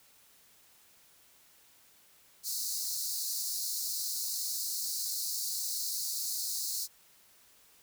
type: high-pass noise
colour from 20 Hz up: pink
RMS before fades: -35 dBFS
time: 2.43-6.88 s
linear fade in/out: 50 ms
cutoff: 4100 Hz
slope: 96 dB/octave
effects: white hiss -62 dBFS RMS until 7.82 s